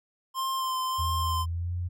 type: tone with vibrato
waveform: square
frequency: 1046.5 Hz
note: C6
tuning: in tune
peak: -28 dBFS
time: 0.34-1.46 s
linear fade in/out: 50 ms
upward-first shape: sine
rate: 1.6 Hz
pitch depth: 20 cents each way
type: tone with pitch glide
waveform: sine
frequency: 82 to 88.39 Hz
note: E2 to F2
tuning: -9 to +21 cents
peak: -28 dBFS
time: 0.98-1.89 s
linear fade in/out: 20 ms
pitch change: +130 cents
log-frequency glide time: 1.38-1.74 s
effects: none

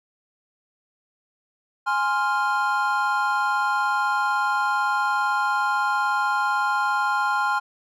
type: chord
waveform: triangle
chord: F minor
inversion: first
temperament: equal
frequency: 830.6 / 1046.5 / 1396.9 Hz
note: Ab5 / C6 / F6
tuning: 0 / 0 / 0 cents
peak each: -23 / -23 / -22 dBFS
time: 1.86-7.6 s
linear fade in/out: 20 ms
effects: none

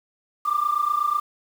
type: tone pair together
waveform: sine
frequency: 1174.7 / 1202.9 Hz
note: D6 / D6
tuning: 0 / +41 cents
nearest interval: unison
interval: 41 cents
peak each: -22 / -22 dBFS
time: 0.45-1.2 s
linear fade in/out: 10 ms
effects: tanh soft clip ceiling -13 dBFS + 7-bit

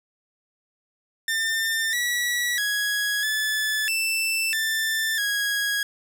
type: tone with pitch steps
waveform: sawtooth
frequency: 1798 / 1938 / 1665 / 1734 / 2662 / 1775 / 1653 Hz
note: A6 / B6 / G#6 / A6 / E7 / A6 / G#6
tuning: +37 / -33 / +4 / -26 / +16 / +15 / -9 cents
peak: -19 dBFS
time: 1.28-5.83 s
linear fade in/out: 2 ms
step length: 650 ms
effects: none

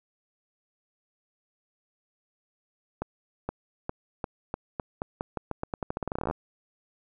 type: accelerating click train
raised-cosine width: 1 ms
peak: -16 dBFS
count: 27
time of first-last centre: 3.02-6.311 s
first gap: 470 ms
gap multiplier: 0.86
effects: none

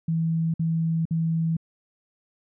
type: tone bursts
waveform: sine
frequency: 163.4 Hz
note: E3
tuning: 15 cents flat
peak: -21 dBFS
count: 3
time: 0.08-1.568 s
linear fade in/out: 5 ms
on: 460 ms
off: 54 ms
effects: none

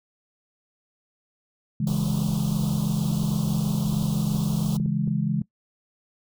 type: chord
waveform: sine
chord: C# minor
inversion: none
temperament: equal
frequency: 138.59 / 164.81 / 207.7 Hz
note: C#3 / E3 / G#3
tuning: 0 / 0 / 0 cents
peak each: -26 dBFS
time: 1.8-5.42 s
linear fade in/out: 5 ms
type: band-stop noise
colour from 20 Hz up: pink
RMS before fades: -36 dBFS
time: 1.87-4.77 s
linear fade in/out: 2 ms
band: 1200 to 3000 Hz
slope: 48 dB/octave
type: clicks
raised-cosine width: 3 ms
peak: -23 dBFS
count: 10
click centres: 3.055 / 3.117 / 3.234 / 3.747 / 3.926 / 4.027 / 4.349 / 4.8 / 4.86 / 5.076 s
effects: noise-tail reverb RT60 0.1 s tail -20 dB re dry

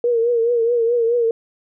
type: tone with vibrato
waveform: sine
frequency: 469.2 Hz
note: A#4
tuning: 11 cents sharp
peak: -14 dBFS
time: 0.04-1.31 s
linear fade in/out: 2 ms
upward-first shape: triangle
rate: 4.7 Hz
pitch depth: 74 cents each way
effects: none

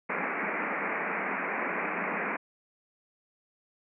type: band-pass noise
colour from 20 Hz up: white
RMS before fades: -32 dBFS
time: 0.09-2.37 s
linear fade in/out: 10 ms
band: 170 to 2400 Hz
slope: 96 dB/octave
effects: none

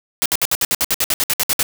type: noise bursts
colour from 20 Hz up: white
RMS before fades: -17 dBFS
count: 15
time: 0.22-1.629 s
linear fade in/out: 0 ms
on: 37 ms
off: 61 ms
effects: none

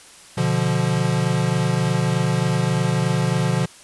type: chord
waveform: square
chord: B diminished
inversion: none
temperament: equal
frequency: 123.47 / 146.83 / 174.61 Hz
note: B2 / D3 / F3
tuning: 0 / 0 / 0 cents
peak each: -23 dBFS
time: 0.37-3.66 s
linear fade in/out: 10 ms
effects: white hiss -45 dBFS RMS until 3.83 s + resampled to 24000 Hz

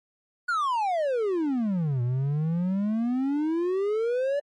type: exponential two-way sweep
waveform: triangle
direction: down then up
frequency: 1480 to 118.9 to 584 Hz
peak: -21 dBFS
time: 0.48-4.4 s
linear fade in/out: 10 ms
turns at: 2.02 s
effects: MP3 48 kbps

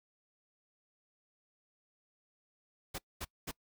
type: noise bursts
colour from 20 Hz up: pink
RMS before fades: -40 dBFS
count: 3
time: 2.94-3.515 s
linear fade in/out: 10 ms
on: 45 ms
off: 220 ms
effects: noise-tail reverb RT60 0.1 s tail -24 dB re dry

